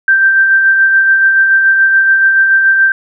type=tone with tremolo; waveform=sine; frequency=1568 Hz; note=G6; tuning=in tune; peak=-4 dBFS; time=0.08-2.92 s; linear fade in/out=2 ms; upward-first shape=sine; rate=7 Hz; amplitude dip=35%; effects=none